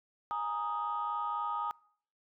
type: chord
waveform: sine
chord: Ab suspended second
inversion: none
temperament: just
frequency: 830.6 / 934.4 / 1245.9 Hz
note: Ab5 / Bb5 / Eb6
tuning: 0 / +4 / +2 cents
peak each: -38 / -36 / -34 dBFS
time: 0.31-1.71 s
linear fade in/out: 0 ms
effects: noise-tail reverb RT60 0.6 s tail -25 dB re dry + tanh soft clip ceiling -25 dBFS